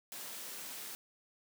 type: high-pass noise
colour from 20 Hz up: white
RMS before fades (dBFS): -45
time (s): 0.12-0.95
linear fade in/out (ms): 0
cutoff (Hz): 160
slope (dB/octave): 24
effects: none